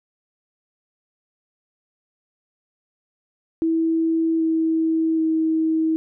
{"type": "tone with pitch steps", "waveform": "sine", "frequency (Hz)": [326, 322.8, 319.7], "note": ["E4", "E4", "D#4"], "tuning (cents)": [-19, -36, 47], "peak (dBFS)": -17, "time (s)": [3.62, 5.96], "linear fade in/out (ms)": 0, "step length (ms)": 780, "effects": []}